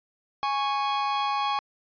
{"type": "tone pair together", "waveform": "45% pulse", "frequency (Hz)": [828.6, 1106], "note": ["G#5", "C#6"], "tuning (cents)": [-4, -4], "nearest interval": "perfect fourth", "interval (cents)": 500, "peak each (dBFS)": -27, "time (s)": [0.43, 1.59], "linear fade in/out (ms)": 0, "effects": ["resampled to 11025 Hz"]}